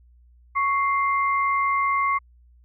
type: tone pair together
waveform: sine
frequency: 1108.7 / 2093 Hz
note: C#6 / C7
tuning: 0 / 0 cents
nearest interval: major seventh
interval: 1100 cents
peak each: -20 / -26 dBFS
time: 0.55-2.19 s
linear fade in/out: 20 ms
effects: added 60 Hz sine -51 dBFS peak until 2.64 s